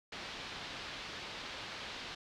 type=low-pass noise; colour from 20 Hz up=white; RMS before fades=-45 dBFS; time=0.12-2.15 s; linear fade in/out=5 ms; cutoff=4300 Hz; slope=24 dB/octave; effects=none